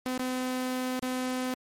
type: tone with dropouts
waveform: sawtooth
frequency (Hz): 254.9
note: C4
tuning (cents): -45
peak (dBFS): -25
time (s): 0.06-1.54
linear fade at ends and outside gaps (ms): 0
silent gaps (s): 0.178-0.195 / 0.993-1.027
effects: MP3 64 kbps